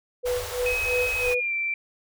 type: tone with tremolo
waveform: sine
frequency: 494.1 Hz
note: B4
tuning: 1 cent sharp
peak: -22 dBFS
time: 0.23-1.41 s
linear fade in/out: 20 ms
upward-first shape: sine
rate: 3 Hz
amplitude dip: 95%
type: band-stop noise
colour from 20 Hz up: pink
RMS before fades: -34 dBFS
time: 0.25-1.35 s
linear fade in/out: 20 ms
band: 100 to 400 Hz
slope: 96 dB/octave
type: tone with pitch glide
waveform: sine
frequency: 2543 to 2345 Hz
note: D#7 to D7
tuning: +37 to -3 cents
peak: -24 dBFS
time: 0.66-1.74 s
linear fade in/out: 2 ms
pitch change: -140 cents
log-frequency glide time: 1.21-1.53 s
effects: none